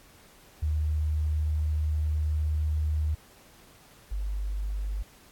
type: tone pair in turn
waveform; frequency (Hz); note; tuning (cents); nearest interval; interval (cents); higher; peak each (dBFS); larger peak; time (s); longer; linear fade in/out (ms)
sine; 76.6 / 50.14; D#2 / G1; -27 / +40; perfect fifth; 733; first; -24 / -28; first; 0.62-3.15 / 4.11-5.03; first; 10
effects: pink hiss -56 dBFS RMS until 5.31 s + AAC 64 kbps